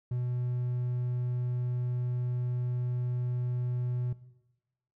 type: tone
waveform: triangle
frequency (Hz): 123.47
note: B2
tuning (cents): 0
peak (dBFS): -27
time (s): 0.11-4.13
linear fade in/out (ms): 5
effects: noise-tail reverb RT60 1.0 s tail -17 dB re dry